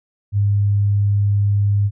sine tone, 101.6 Hz, G#2, 38 cents flat, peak -13 dBFS, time 0.32-1.91 s, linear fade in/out 50 ms, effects none

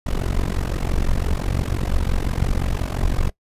brown noise with amplitude modulation, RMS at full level -17 dBFS, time 0.06-3.3 s, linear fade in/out 10 ms, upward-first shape sine, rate 45.8 Hz, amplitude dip 95%, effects noise-tail reverb RT60 0.1 s tail -20 dB re dry + resampled to 32000 Hz

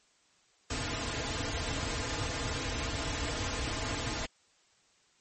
pink noise with comb filter, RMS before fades -34 dBFS, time 0.7-4.26 s, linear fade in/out 5 ms, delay 5.3 ms, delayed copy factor -0.9, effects white hiss -67 dBFS RMS until 5.2 s + MP3 32 kbps

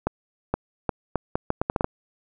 accelerating click train, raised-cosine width 1 ms, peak -8 dBFS, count 11, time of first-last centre 0.07-1.844 s, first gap 470 ms, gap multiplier 0.75, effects none

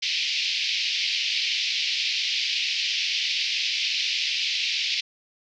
pink band-pass noise, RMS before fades -26 dBFS, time 0.02-5.01 s, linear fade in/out 10 ms, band 2300 to 5300 Hz, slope 48 dB/octave, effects none

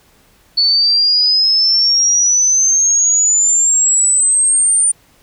sine exponential sweep, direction up, 4435 to 9100 Hz, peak -9 dBFS, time 0.57-4.92 s, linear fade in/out 10 ms, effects pink hiss -51 dBFS RMS until 5.22 s

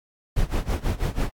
brown noise with tremolo, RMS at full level -21 dBFS, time 0.36-1.3 s, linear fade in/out 10 ms, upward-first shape sine, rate 6.1 Hz, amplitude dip 90%, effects AAC 64 kbps

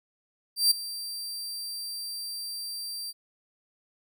sawtooth tone with ADSR envelope, 4700 Hz, D8, 1 cent sharp, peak -14 dBFS, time 0.56-3.13 s, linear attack 150 ms, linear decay 10 ms, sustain -17 dB, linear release 35 ms, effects none

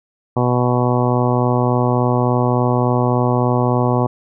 harmonic tone, 123.47 Hz, B2, in tune, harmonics 1 / 2 / 3 / 4 / 5 / 6 / 7 / 8 / 9, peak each -17 / -20 / -22 / -23 / -24 / -25 / -25 / -26 / -27 dBFS, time 0.36-4.07 s, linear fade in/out 10 ms, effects none

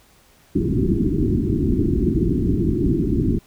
white low-pass noise, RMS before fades -19 dBFS, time 0.55-3.39 s, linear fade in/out 10 ms, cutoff 380 Hz, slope 96 dB/octave, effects pink hiss -54 dBFS RMS until 3.46 s

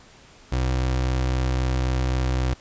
30% pulse tone, 63.8 Hz, C2, 43 cents flat, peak -18 dBFS, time 0.52-2.54 s, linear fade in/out 5 ms, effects pink hiss -50 dBFS RMS until 2.6 s + resampled to 16000 Hz

